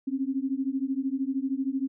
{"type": "beating tone pair", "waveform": "sine", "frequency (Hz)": [262.2, 275.2], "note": ["C4", "C#4"], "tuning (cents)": [4, -12], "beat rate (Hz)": 13, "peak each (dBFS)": -29, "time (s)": [0.07, 1.88], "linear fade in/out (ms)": 10, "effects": []}